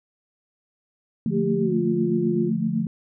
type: chord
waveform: sine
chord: Bb major seventh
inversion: first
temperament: equal with one note detuned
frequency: 146.83 / 174.61 / 220 / 227.9 Hz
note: D3 / F3 / A3 / Bb3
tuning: 0 / 0 / 0 / -39 cents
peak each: -30 / -26 / -24 / -30 dBFS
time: 1.26-2.87 s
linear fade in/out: 2 ms
type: tone with pitch glide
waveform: sine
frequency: 396.4 to 351.1 Hz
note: G4 to F4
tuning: +19 to +9 cents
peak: -23 dBFS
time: 1.3-2.52 s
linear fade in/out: 50 ms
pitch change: -210 cents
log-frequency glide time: 1.61-1.76 s
effects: none